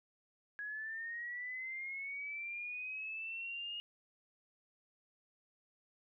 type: linear sweep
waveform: sine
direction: up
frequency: 1661.2 to 2864 Hz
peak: -40 dBFS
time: 0.59-3.8 s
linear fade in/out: 0 ms
effects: none